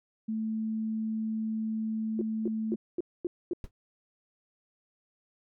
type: tone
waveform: sine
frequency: 220 Hz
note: A3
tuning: in tune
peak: -29 dBFS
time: 0.28-2.76 s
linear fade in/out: 10 ms
type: tone bursts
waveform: sine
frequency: 350.1 Hz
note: F4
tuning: 4 cents sharp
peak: -27 dBFS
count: 6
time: 2.19-3.534 s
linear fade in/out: 2 ms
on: 24 ms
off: 240 ms
type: noise with exponential decay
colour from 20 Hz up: brown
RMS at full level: -36 dBFS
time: 3.64-3.71 s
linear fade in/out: 1 ms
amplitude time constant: 15 ms
effects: none